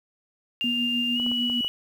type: tone with pitch glide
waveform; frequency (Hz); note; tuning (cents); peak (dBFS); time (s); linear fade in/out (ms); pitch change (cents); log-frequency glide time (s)
sine; 2801 to 2937; F7 to F#7; +4 to -13; -24; 0.61-1.68; 0; +83; 1.14-1.2
type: tone with tremolo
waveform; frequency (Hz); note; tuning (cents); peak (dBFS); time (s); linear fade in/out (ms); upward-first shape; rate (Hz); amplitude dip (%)
sine; 242; B3; -35; -25; 0.64-1.61; 2; sine; 6.6; 40
type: clicks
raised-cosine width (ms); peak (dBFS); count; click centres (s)
1; -26; 5; 1.199 / 1.264 / 1.316 / 1.499 / 1.647
effects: 8-bit